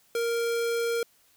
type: tone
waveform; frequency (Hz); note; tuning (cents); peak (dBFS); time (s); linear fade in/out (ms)
square; 466.2; A#4; 0; -26; 0.15-1.03; 2
effects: white hiss -63 dBFS RMS until 1.36 s